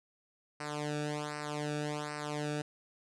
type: tone with flanger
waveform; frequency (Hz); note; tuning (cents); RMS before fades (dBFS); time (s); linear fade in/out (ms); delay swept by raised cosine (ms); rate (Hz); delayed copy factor
sawtooth; 148.9; D3; +24; -37; 0.6-2.62; 5; 0.29 to 0.98; 1.3; -0.95
effects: resampled to 22050 Hz